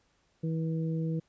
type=harmonic tone; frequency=161.7 Hz; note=E3; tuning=33 cents flat; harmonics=1 / 2 / 3; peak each=-29 / -38 / -40 dBFS; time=0.43-1.2 s; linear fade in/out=10 ms; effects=pink hiss -71 dBFS RMS until 1.28 s + resampled to 16000 Hz